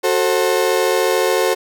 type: chord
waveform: 35% pulse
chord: F# diminished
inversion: none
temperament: just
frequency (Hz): 370 / 444 / 532.8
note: F#4 / A4 / C5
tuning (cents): 0 / +16 / +31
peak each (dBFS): -17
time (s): 0.03-1.55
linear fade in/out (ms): 20
effects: none